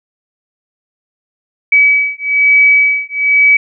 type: beating tone pair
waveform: sine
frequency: 2281 / 2282.1 Hz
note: C#7 / C#7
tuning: +49 / +50 cents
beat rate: 1.1 Hz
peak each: -10 dBFS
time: 1.72-3.57 s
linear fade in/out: 5 ms
effects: none